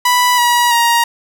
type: tone with pitch steps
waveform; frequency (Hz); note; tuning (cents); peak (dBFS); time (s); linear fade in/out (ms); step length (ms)
sawtooth; 987 / 963.3 / 940.3; B5 / B5 / A#5; -1 / -43 / +15; -6; 0.05-1.04; 5; 330
effects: none